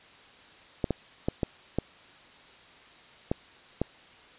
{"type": "clicks", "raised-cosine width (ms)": 2, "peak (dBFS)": -12, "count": 7, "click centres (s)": [0.842, 0.907, 1.285, 1.432, 1.786, 3.315, 3.816], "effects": ["white hiss -53 dBFS RMS until 4.38 s", "resampled to 8000 Hz"]}